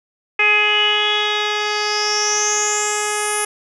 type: tone with low-pass filter sweep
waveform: 10% pulse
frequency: 419.7 Hz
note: G#4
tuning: 18 cents sharp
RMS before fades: -18 dBFS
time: 0.39-3.45 s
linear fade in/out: 5 ms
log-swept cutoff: 2400 to 10000 Hz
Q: 9
effects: none